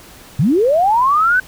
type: linear sweep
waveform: sine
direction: up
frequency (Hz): 115.2 to 1544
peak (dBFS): -10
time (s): 0.39-1.4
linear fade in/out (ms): 5
effects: pink hiss -40 dBFS RMS until 1.47 s